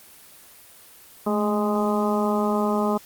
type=harmonic tone with a mistuned harmonic; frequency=207.7 Hz; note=G#3; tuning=in tune; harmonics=1 / 2 / 3 / 4 / 5 / 6; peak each=-23 / -26 / -28 / -29 / -30 / -31 dBFS; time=1.26-2.98 s; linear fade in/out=10 ms; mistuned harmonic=1; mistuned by=+49 cents; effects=white hiss -48 dBFS RMS until 3.05 s + Opus 24 kbps